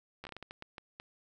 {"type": "slowing click train", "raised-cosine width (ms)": 0.3, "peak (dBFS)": -28, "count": 11, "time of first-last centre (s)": [0.24, 0.999], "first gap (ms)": 12, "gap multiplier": 1.38, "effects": []}